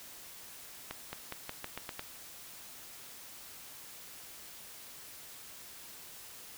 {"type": "accelerating click train", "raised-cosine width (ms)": 0.3, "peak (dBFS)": -22, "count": 8, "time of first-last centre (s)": [0.91, 1.994], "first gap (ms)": 220, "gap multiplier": 0.88, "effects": ["white hiss -50 dBFS RMS until 6.57 s"]}